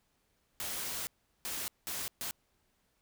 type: noise bursts at uneven times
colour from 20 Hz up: white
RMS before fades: -38 dBFS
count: 4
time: 0.6-1.07 / 1.45-1.68 / 1.87-2.08 / 2.21-2.31 s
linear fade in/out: 0 ms
effects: pink hiss -75 dBFS RMS until 3.01 s